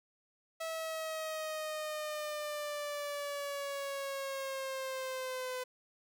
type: linear sweep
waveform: sawtooth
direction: down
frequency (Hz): 651 to 505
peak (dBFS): -33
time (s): 0.6-5.64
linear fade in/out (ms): 10
effects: none